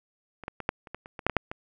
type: clicks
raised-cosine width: 0.5 ms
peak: -26 / -18 / -20 / -9 / -30 / -21 / -28 / -23 / -7 / -13 / -6 / -20 dBFS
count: 12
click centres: 0.437 / 0.481 / 0.603 / 0.691 / 0.872 / 0.946 / 1.059 / 1.192 / 1.266 / 1.297 / 1.367 / 1.515 s
effects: none